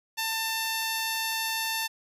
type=tone with low-pass filter; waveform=10% pulse; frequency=894 Hz; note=A5; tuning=27 cents sharp; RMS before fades=-30 dBFS; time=0.17-1.88 s; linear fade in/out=20 ms; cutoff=11000 Hz; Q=2.9; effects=none